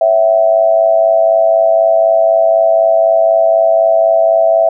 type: tone with amplitude modulation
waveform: sine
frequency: 659.3 Hz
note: E5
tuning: in tune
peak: -3 dBFS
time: 0.01-4.69 s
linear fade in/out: 5 ms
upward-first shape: sine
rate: 104 Hz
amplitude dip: 75%
effects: none